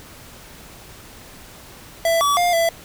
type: tone with pitch steps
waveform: square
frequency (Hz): 665 / 1144 / 704 / 668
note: E5 / D6 / F5 / E5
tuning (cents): +15 / -46 / +14 / +23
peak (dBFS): -16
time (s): 2.05-2.69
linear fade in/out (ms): 2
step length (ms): 160
effects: pink hiss -42 dBFS RMS until 2.84 s